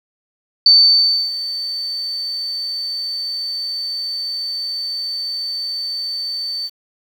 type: tone with ADSR envelope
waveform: sine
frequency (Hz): 4543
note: C#8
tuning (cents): +42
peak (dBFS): -5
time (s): 0.66-6.7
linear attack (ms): 3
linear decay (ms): 640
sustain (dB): -16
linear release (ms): 43
effects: 7-bit